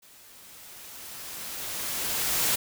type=noise with level ramp; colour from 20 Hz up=white; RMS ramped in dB=-54 to -24 dBFS; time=0.02-2.56 s; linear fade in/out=10 ms; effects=none